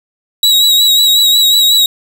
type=tone with vibrato; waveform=40% pulse; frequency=3858 Hz; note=B7; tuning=41 cents flat; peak=-5 dBFS; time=0.43-1.86 s; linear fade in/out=2 ms; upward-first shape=sine; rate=5.5 Hz; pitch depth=35 cents each way; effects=none